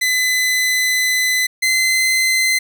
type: tone pair in turn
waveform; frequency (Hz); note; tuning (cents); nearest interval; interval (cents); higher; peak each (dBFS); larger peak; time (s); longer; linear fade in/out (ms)
sawtooth; 2015 / 2057; B6 / C7; +34 / -30; unison; 36; second; -11 / -10; second; 0.01-1.47 / 1.62-2.59; first; 10
effects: none